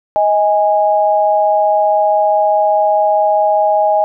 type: tone pair together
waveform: sine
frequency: 630 / 825.2 Hz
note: D#5 / G#5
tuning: +21 / -11 cents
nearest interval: perfect fourth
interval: 468 cents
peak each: -12 dBFS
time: 0.16-4.04 s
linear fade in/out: 0 ms
effects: none